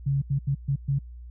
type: tone bursts at uneven times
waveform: sine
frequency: 138.59 Hz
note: C#3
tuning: in tune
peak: -21 dBFS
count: 5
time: 0.06-0.22 / 0.3-0.39 / 0.47-0.55 / 0.68-0.76 / 0.88-0.99 s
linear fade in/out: 10 ms
effects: added 60 Hz sine -39 dBFS peak until 1.3 s